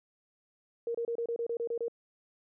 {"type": "tone bursts", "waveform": "sine", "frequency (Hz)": 467.3, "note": "A#4", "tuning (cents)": 4, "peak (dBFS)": -30, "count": 10, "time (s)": [0.87, 1.882], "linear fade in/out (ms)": 2, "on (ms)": 76, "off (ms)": 28, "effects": []}